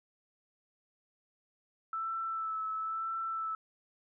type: tone with vibrato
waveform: sine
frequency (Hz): 1318.5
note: E6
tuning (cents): 0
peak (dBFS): -33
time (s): 1.93-3.55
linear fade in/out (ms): 2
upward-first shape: sine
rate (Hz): 1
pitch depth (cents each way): 23
effects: none